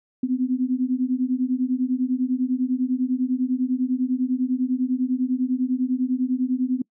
sine beating tone pair, 250 / 260 Hz, B3 / C4, +21 / -11 cents, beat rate 10 Hz, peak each -23 / -23 dBFS, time 0.23-6.82 s, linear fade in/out 5 ms, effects noise-tail reverb RT60 0.1 s tail -26 dB re dry

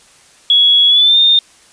sine tone with pitch glide, 3354 to 3636 Hz, G#7 to A#7, +16 to -44 cents, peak -6 dBFS, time 0.5-1.39 s, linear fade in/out 2 ms, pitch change +140 cents, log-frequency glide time 0.88-1.18 s, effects white hiss -46 dBFS RMS until 1.72 s + resampled to 22050 Hz

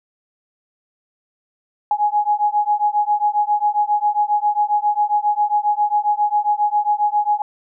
sine beating tone pair, 830.6 / 838 Hz, G#5 / G#5, 0 / +15 cents, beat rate 7.4 Hz, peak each -18 dBFS, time 1.91-7.42 s, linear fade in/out 2 ms, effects none

